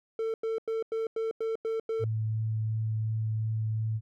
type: tone bursts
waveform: triangle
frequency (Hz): 447.8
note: A4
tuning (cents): +30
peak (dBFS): -26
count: 8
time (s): 0.19-2.041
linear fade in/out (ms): 2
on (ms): 150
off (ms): 93
type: tone with vibrato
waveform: sine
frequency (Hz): 110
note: A2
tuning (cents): 0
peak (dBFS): -27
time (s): 1.99-4.01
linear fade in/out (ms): 50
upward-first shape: triangle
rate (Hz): 2.8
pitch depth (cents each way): 10
effects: none